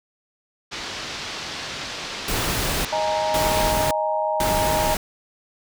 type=low-pass noise; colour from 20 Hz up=white; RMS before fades=-32 dBFS; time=0.71-3.72 s; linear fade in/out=20 ms; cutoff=5200 Hz; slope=24 dB/octave
type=noise bursts; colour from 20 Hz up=pink; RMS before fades=-24 dBFS; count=3; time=2.28-4.97 s; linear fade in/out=2 ms; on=570 ms; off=490 ms
type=chord; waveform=sine; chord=D# suspended fourth; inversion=none; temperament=just; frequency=622.3 / 829.7 / 933.4 Hz; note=D#5 / G#5 / A#5; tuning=0 / -2 / +2 cents; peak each=-23 / -26 / -25 dBFS; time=2.92-4.95 s; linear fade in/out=10 ms
effects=none